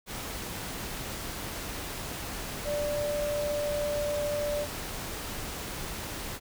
sine tone in noise, 587.3 Hz, D5, in tune, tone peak -28 dBFS, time 2.64-4.67 s, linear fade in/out 50 ms, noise pink, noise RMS -37 dBFS, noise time 0.06-6.4 s, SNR +6 dB, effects none

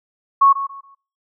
sine tone with echo, 1103 Hz, C#6, 9 cents flat, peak -8 dBFS, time 0.41-0.53 s, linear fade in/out 10 ms, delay 140 ms, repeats 3, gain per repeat -12 dB, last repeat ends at 0.95 s, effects noise-tail reverb RT60 0.4 s tail -25 dB re dry

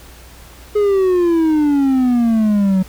triangle exponential sweep, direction down, 422.4 to 185 Hz, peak -9 dBFS, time 0.75-2.83 s, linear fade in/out 10 ms, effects added 60 Hz sine -40 dBFS peak until 2.88 s + pink hiss -42 dBFS RMS until 2.88 s

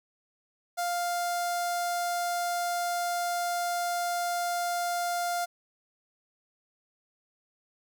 sawtooth tone with notch filter, 700 Hz, F5, 4 cents sharp, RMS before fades -30 dBFS, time 0.77-5.46 s, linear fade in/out 20 ms, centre 2600 Hz, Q 1.1, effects none

